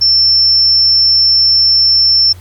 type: tone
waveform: sine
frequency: 5370 Hz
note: E8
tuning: 31 cents sharp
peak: -6 dBFS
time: 0.01-2.33 s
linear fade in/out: 10 ms
effects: added 90 Hz sine -32 dBFS peak until 2.4 s + pink hiss -43 dBFS RMS until 2.4 s